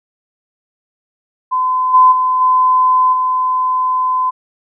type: tone with level steps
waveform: sine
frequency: 1020 Hz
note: C6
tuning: 44 cents flat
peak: -12 / -4 / -11 / -8 / -12 dBFS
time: 1.51-4.31 s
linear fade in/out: 20 ms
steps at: 1.93 / 2.11 / 2.4 / 3.12 s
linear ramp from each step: 20 ms
effects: none